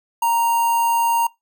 square tone with notch filter, 930 Hz, A#5, 4 cents flat, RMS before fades -18 dBFS, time 0.22-1.27 s, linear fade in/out 5 ms, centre 4100 Hz, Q 0.75, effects noise-tail reverb RT60 0.2 s tail -23 dB re dry

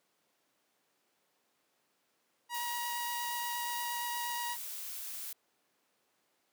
sawtooth tone with vibrato, 954 Hz, A#5, 40 cents sharp, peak -32 dBFS, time 2.49-4.57 s, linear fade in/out 50 ms, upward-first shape sine, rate 8.5 Hz, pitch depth 9 cents each way
blue noise, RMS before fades -42 dBFS, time 2.54-5.33 s, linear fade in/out 5 ms
effects pink hiss -75 dBFS RMS until 6.52 s + high-pass 300 Hz 12 dB/octave

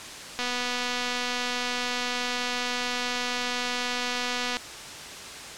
click train, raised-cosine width 0.2 ms, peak -12 dBFS, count 1029, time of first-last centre 0.39-4.569 s, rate 246 Hz, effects white hiss -39 dBFS RMS until 5.57 s + low-pass 7000 Hz 12 dB/octave

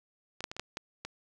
clicks, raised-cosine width 0.2 ms, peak -22 / -15 / -22 / -25 / -16 / -19 / -21 dBFS, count 7, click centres 0.406 / 0.441 / 0.515 / 0.566 / 0.596 / 0.771 / 1.05 s, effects none

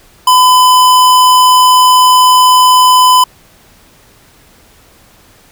square tone, 1008 Hz, B5, 35 cents sharp, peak -4 dBFS, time 0.27-3.24 s, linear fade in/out 5 ms, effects pink hiss -44 dBFS RMS until 5.51 s

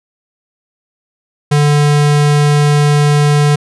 square tone, 146.83 Hz, D3, in tune, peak -8 dBFS, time 1.51-3.56 s, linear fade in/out 10 ms, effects resampled to 24000 Hz

